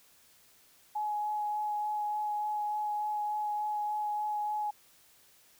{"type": "tone with vibrato", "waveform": "sine", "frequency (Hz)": 841, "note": "G#5", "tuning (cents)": 22, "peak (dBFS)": -30, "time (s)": [0.95, 4.71], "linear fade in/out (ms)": 10, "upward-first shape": "sine", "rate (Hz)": 3.4, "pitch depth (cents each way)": 11, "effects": ["white hiss -62 dBFS RMS until 5.59 s"]}